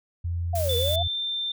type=tone; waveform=sine; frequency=85.8 Hz; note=F2; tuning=30 cents flat; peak=-25 dBFS; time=0.24-1.08 s; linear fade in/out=10 ms
type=linear two-way sweep; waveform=sine; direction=down then up; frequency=715 to 463.4 to 715 Hz; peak=-25 dBFS; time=0.53-1.03 s; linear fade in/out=10 ms; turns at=0.76 s
type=noise; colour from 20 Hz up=blue; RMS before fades=-34 dBFS; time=0.55-0.96 s; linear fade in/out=5 ms
type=tone with pitch glide; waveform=sine; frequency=3509 to 3579 Hz; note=A7 to A7; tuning=-5 to +29 cents; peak=-26 dBFS; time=0.69-1.52 s; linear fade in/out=5 ms; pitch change=+34 cents; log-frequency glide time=0.81-1.17 s
effects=none